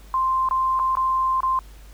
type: tone with dropouts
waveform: sine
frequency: 1046.5 Hz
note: C6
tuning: in tune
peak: -18 dBFS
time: 0.14-1.59 s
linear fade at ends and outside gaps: 1 ms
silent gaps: 0.488-0.51 / 0.792-0.797 / 0.953-0.97 / 1.405-1.432 s
effects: added 50 Hz sine -41 dBFS peak until 1.93 s + pink hiss -52 dBFS RMS until 1.93 s

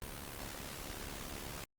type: noise with amplitude modulation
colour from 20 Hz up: pink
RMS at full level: -42 dBFS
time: 0.02-1.64 s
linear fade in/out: 0 ms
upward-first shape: sine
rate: 70.7 Hz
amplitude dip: 70%
effects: Opus 32 kbps

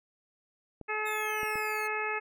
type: clicks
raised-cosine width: 2 ms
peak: -29 dBFS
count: 3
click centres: 0.813 / 1.432 / 1.556 s
type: harmonic tone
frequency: 428.5 Hz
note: A4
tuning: 46 cents flat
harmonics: 1 / 2 / 3 / 4 / 5 / 6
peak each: -37 / -37 / -37 / -37 / -37 / -37 dBFS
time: 0.88-2.2 s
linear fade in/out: 20 ms
type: exponential sweep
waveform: 5% pulse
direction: down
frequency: 3729 to 2100 Hz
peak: -35 dBFS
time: 1.05-1.88 s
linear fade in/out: 20 ms
effects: none

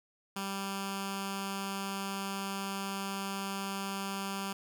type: tone with notch filter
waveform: 10% pulse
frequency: 196 Hz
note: G3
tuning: in tune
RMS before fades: -37 dBFS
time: 0.36-4.53 s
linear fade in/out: 5 ms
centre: 510 Hz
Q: 0.81
effects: none

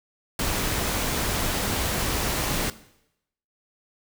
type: noise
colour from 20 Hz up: pink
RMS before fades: -26 dBFS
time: 0.39-2.7 s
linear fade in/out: 2 ms
effects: noise-tail reverb RT60 0.8 s tail -17 dB re dry

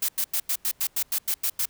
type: noise bursts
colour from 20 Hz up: blue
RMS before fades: -25 dBFS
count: 11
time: 0.02-1.656 s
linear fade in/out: 5 ms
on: 66 ms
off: 91 ms
effects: pink hiss -61 dBFS RMS until 1.69 s

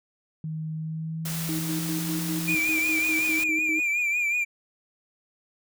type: tone with pitch glide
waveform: sine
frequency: 157.5 to 169.78 Hz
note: D#3 to F3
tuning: +21 to -49 cents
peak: -29 dBFS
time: 0.44-2.55 s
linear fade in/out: 2 ms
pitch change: +130 cents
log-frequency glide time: 0.75-2.16 s
type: noise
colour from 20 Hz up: white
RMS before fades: -34 dBFS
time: 1.25-3.44 s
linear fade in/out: 5 ms
type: tone with tremolo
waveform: sine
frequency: 315.5 Hz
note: D#4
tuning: 24 cents sharp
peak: -28 dBFS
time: 1.49-3.8 s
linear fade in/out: 0 ms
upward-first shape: square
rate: 5 Hz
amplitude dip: 55%
type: tone with vibrato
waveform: triangle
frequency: 2389 Hz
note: D7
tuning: 29 cents sharp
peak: -21 dBFS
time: 2.47-4.45 s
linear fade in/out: 20 ms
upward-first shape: triangle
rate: 5.4 Hz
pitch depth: 67 cents each way
effects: none

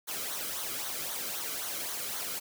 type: noise with flanger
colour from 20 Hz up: white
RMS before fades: -36 dBFS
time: 0.07-2.4 s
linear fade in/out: 20 ms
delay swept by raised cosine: 0.39 to 1.15 ms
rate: 3.8 Hz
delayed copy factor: -0.6
effects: none

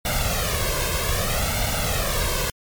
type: noise with flanger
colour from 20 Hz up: pink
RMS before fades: -23 dBFS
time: 0.05-2.5 s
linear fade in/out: 2 ms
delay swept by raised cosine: 1.4 to 1.91 ms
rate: 0.63 Hz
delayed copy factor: +0.8
effects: MP3 96 kbps

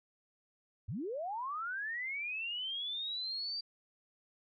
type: linear sweep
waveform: sine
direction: up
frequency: 76.3 to 4699 Hz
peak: -36 dBFS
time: 0.88-3.61 s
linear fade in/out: 10 ms
effects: none

